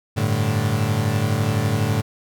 35% pulse chord, G suspended second, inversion none, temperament equal, 98 / 110 / 146.83 Hz, G2 / A2 / D3, 0 / 0 / 0 cents, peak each -23 / -19 / -23 dBFS, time 0.16-2.02 s, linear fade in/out 20 ms, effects none

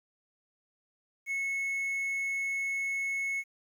triangle tone, 2193 Hz, C#7, 19 cents flat, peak -28 dBFS, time 1.26-3.44 s, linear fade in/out 50 ms, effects 10-bit

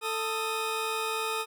20% pulse tone pair together, 443.7 / 1248.1 Hz, A4 / D#6, +14 / +5 cents, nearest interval octave + tritone, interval 1791 cents, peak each -27 dBFS, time 0.01-1.46 s, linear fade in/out 50 ms, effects none

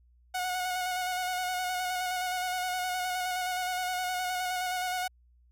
sawtooth tone with vibrato, 731 Hz, F#5, 21 cents flat, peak -26 dBFS, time 0.34-5.08 s, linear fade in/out 10 ms, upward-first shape square, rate 9.6 Hz, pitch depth 19 cents each way, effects added 60 Hz sine -59 dBFS peak until 5.51 s

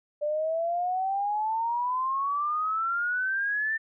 sine exponential sweep, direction up, 587.3 to 1800 Hz, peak -25 dBFS, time 0.21-3.78 s, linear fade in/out 20 ms, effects none

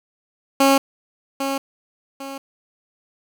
15% pulse tone with echo, 273.2 Hz, C#4, 25 cents flat, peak -6 dBFS, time 0.6-0.78 s, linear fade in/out 5 ms, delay 800 ms, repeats 2, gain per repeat -9 dB, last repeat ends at 2.38 s, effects none

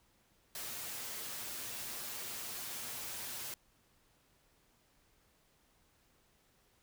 white noise with comb filter, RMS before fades -43 dBFS, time 0.55-3.54 s, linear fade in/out 2 ms, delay 8.5 ms, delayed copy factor +0.55, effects pink hiss -71 dBFS RMS until 6.82 s

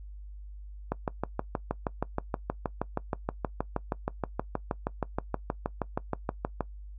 click train, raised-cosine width 1 ms, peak -14 dBFS, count 37, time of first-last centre 0.92-6.607 s, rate 6.33 Hz, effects noise-tail reverb RT60 0.1 s tail -20 dB re dry + added 50 Hz sine -41 dBFS peak until 6.98 s

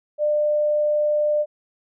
sine tone, 598 Hz, D5, 31 cents sharp, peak -17 dBFS, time 0.18-1.46 s, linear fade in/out 50 ms, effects none

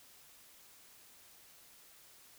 silence, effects white hiss -60 dBFS RMS until 2.38 s

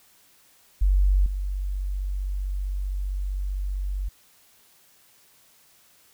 sine tone with level steps, 47.72 Hz, G1, 46 cents flat, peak -16 / -25 dBFS, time 0.81-4.09 s, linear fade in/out 10 ms, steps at 1.26 s, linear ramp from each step 2 ms, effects white hiss -58 dBFS RMS until 6.13 s

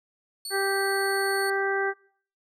25% pulse tone, 4440 Hz, C#8, 2 cents sharp, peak -28 dBFS, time 0.45-1.5 s, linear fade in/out 2 ms
harmonic tone, 392 Hz, G4, in tune, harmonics 1 / 2 / 3 / 4 / 5, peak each -27 / -31 / -36 / -28 / -34 dBFS, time 0.5-1.94 s, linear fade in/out 50 ms
effects noise-tail reverb RT60 0.5 s tail -21 dB re dry

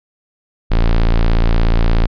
square tone, 28.4 Hz, A#0, 44 cents flat, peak -10 dBFS, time 0.7-2.07 s, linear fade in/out 20 ms, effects resampled to 11025 Hz

